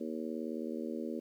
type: harmonic tone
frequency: 79 Hz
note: D#2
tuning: 27 cents sharp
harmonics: 3 / 4 / 5 / 6 / 7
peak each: -39 / -41 / -43 / -45 / -46 dBFS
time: 0-1.2 s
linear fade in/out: 10 ms
effects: 11-bit